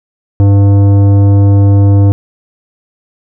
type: tone with tanh clipping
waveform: sine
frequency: 99.9 Hz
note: G2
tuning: 33 cents sharp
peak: -5 dBFS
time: 0.4-2.12 s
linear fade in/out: 0 ms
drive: 13 dB
effects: none